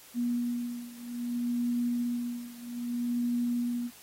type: beating tone pair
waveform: sine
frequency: 240.4 / 241.02 Hz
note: B3 / B3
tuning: -46 / -42 cents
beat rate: 0.62 Hz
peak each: -31 / -33 dBFS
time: 0.14-3.91 s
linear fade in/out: 50 ms
effects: white hiss -53 dBFS RMS until 4.02 s + AAC 48 kbps